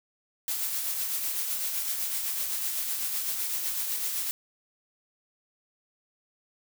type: noise with tremolo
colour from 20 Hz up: blue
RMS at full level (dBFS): -29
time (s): 0.48-4.31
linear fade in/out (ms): 0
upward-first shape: triangle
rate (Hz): 7.9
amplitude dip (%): 40
effects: none